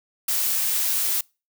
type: noise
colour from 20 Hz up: blue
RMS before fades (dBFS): -23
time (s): 0.28-1.21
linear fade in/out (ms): 5
effects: noise-tail reverb RT60 0.3 s tail -26 dB re dry